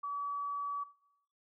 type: tone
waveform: sine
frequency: 1143 Hz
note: D6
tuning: 47 cents flat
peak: -35 dBFS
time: 0.03-0.84 s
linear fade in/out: 10 ms
effects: noise-tail reverb RT60 0.8 s tail -18 dB re dry